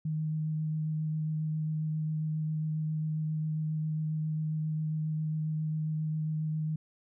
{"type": "tone with vibrato", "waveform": "sine", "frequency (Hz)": 155.56, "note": "D#3", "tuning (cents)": 0, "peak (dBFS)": -29, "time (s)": [0.05, 6.76], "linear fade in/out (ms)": 5, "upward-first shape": "sine", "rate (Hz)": 7.4, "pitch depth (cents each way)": 11, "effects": []}